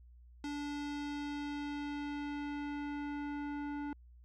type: tone with low-pass filter sweep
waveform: square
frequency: 290 Hz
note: D4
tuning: 22 cents flat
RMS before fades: -40 dBFS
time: 0.44-3.93 s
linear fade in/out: 2 ms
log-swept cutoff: 6100 to 1500 Hz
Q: 1
effects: added 60 Hz sine -55 dBFS peak until 4.24 s